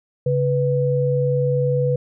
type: tone pair together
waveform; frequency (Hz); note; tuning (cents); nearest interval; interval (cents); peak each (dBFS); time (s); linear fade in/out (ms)
sine; 138.6 / 493.9; C#3 / B4; 0 / 0; octave + minor seventh; 2200; -19; 0.26-1.96; 5
effects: none